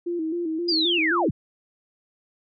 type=tone with vibrato; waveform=sine; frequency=332.2 Hz; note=E4; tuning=13 cents sharp; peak=-24 dBFS; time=0.06-1.29 s; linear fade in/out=10 ms; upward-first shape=square; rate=3.8 Hz; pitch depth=72 cents each way
type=linear sweep; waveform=sine; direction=down; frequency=4978 to 61.8 Hz; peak=-20 dBFS; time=0.68-1.31 s; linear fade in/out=10 ms
effects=none